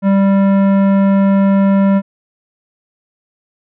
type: tone with tanh clipping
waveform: sine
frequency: 196.2 Hz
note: G3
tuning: 2 cents sharp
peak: -10 dBFS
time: 0.02-2.02 s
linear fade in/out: 50 ms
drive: 15 dB
effects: none